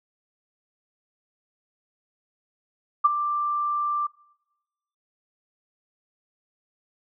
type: tone with ADSR envelope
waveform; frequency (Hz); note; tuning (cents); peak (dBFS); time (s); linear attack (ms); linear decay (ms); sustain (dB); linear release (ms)
sine; 1180; D6; +8; -11; 3.04-4.07; 13; 24; -12; 8
effects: noise-tail reverb RT60 1.0 s tail -24 dB re dry